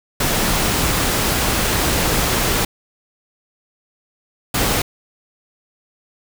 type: noise bursts at uneven times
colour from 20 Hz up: pink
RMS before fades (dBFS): -18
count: 2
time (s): 0.2-2.65 / 4.54-4.82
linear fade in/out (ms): 5
effects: none